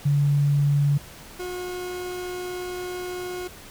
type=tone pair in turn; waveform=sine / 40% pulse; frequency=143.4 / 361.3 Hz; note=D3 / F#4; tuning=-41 / -41 cents; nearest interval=octave + major third; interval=1600 cents; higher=second; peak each=-17 / -29 dBFS; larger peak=first; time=0.05-0.98 / 1.39-3.48 s; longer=second; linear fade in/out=10 ms; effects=pink hiss -44 dBFS RMS until 3.7 s